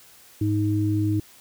sine tone pair together, 104.7 / 313.7 Hz, G#2 / D#4, +15 / +14 cents, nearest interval octave + perfect fifth, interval 1899 cents, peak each -22 / -23 dBFS, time 0.41-1.2 s, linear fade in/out 5 ms, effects white hiss -51 dBFS RMS until 1.4 s

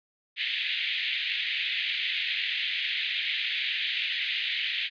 white band-pass noise, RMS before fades -30 dBFS, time 0.36-4.9 s, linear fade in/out 50 ms, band 1900 to 3700 Hz, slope 48 dB/octave, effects resampled to 11025 Hz

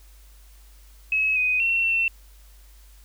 sine tone with pitch steps, 2570 / 2501 / 2715 / 2698 Hz, E7 / D#7 / F7 / E7, -45 / +8 / -50 / +40 cents, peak -19 dBFS, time 1.12-2.08 s, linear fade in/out 2 ms, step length 240 ms, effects added 50 Hz sine -47 dBFS peak until 3.04 s + white hiss -57 dBFS RMS until 3.04 s

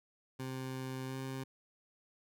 20% pulse tone with pitch glide, 130.81 to 132.64 Hz, C3 to C3, 0 to +24 cents, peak -34 dBFS, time 0.39-1.44 s, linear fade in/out 10 ms, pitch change +24 cents, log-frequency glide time 1.06-1.17 s, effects none

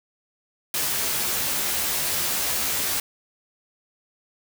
white noise with comb filter, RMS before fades -25 dBFS, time 0.74-3 s, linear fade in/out 2 ms, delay 14 ms, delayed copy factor +0.65, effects none

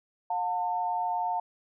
sine tone pair together, 718.1 / 898 Hz, F5 / A5, +48 / +35 cents, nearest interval major third, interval 387 cents, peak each -30 / -29 dBFS, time 0.3-1.4 s, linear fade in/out 5 ms, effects none

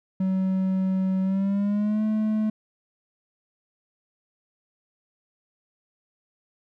triangle tone with pitch glide, 188.9 to 215.7 Hz, F#3 to A3, +36 to -34 cents, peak -19 dBFS, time 0.2-2.5 s, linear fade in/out 5 ms, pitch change +230 cents, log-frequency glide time 1.22-2.03 s, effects none

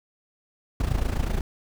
brown noise with amplitude modulation, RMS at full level -22 dBFS, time 0.8-1.41 s, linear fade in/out 2 ms, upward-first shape sine, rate 28 Hz, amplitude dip 75%, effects none

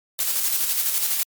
blue noise with tremolo, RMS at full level -21 dBFS, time 0.19-1.23 s, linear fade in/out 0 ms, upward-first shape square, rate 12 Hz, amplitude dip 35%, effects MP3 96 kbps

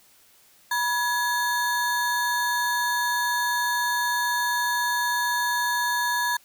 square ring-modulated tone, 1327 Hz, E6, 11 cents sharp, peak -20 dBFS, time 0.71-6.37 s, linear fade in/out 5 ms, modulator 356 Hz, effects white hiss -57 dBFS RMS until 6.44 s

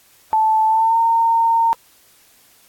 sine tone with pitch glide, 876 to 915.8 Hz, A5 to A#5, -8 to -31 cents, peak -12 dBFS, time 0.33-1.73 s, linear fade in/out 0 ms, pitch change +77 cents, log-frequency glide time 0.67-0.98 s, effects white hiss -52 dBFS RMS until 2.68 s + AAC 64 kbps

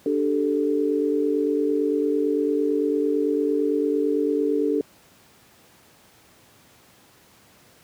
sine chord, D suspended fourth, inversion none, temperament just, 293.7 / 391.6 / 440.5 Hz, D4 / G4 / A4, 0 / -2 / +2 cents, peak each -23 / -26 / -23 dBFS, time 0.06-4.81 s, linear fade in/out 2 ms, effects pink hiss -54 dBFS RMS until 7.83 s + high-pass 100 Hz 12 dB/octave

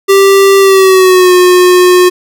square tone with pitch glide, 392 to 361.5 Hz, G4 to F#4, 0 to -40 cents, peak -3 dBFS, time 0.08-2.1 s, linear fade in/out 20 ms, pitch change -140 cents, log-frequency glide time 0.59-1.33 s, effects none

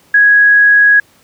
sine tone, 1662 Hz, G#6, 1 cent sharp, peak -4 dBFS, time 0.14-1 s, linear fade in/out 5 ms, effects pink hiss -49 dBFS RMS until 1.23 s + high-pass 100 Hz 12 dB/octave

